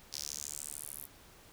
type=tone with high-pass filter sweep; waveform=sawtooth; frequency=73.4 Hz; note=D2; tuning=in tune; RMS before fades=-43 dBFS; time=0.12-1.07 s; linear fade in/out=20 ms; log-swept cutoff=5000 to 12000 Hz; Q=3.6; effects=pink hiss -58 dBFS RMS until 1.52 s